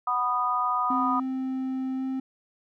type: chord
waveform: sine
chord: B major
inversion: second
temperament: just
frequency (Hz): 740.8 / 987.8 / 1234.7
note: F#5 / B5 / D#6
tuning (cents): +2 / 0 / -14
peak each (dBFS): -31 / -28 / -25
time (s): 0.07-1.2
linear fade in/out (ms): 5
type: tone with pitch glide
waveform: triangle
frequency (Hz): 261.6 to 263.3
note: C4 to C4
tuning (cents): 0 to +11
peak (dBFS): -25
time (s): 0.9-2.2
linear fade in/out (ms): 5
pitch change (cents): +11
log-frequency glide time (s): 1.96-2.03
effects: none